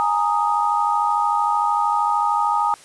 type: chord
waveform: sine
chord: Ab suspended second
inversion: none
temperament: equal with one note detuned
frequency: 830.6 / 923.8 / 1244.5 Hz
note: Ab5 / Bb5 / Eb6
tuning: 0 / -16 / 0 cents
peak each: -21 dBFS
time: 0-2.74 s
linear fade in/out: 0 ms
effects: white hiss -46 dBFS RMS until 2.84 s + resampled to 24000 Hz